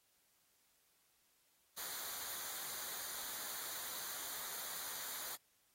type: noise with comb filter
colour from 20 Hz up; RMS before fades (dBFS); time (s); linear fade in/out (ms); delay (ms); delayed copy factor
white; -45; 1.77-5.36; 10; 0.37; -0.65
effects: white hiss -75 dBFS RMS until 5.74 s + AAC 48 kbps